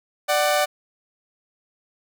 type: tone pair together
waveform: sawtooth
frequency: 592 / 749.1 Hz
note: D5 / F#5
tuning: +14 / +21 cents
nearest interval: major third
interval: 407 cents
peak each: -16 / -18 dBFS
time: 0.28-0.66 s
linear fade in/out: 20 ms
effects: none